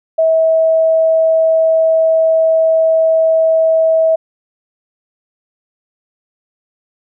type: tone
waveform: sine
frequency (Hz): 646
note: E5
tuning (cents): -35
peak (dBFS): -8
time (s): 0.18-4.16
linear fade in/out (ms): 10
effects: none